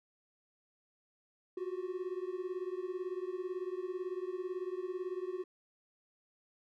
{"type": "beating tone pair", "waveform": "triangle", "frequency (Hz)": [359.5, 377.5], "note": ["F#4", "F#4"], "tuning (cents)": [-50, 35], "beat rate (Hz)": 18, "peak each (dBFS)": [-37, -38], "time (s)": [1.57, 5.44], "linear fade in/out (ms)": 5, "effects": []}